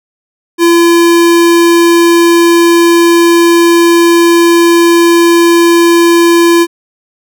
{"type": "tone", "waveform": "square", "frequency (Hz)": 340, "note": "F4", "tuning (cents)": -46, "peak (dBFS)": -4, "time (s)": [0.58, 6.67], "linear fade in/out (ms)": 50, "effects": []}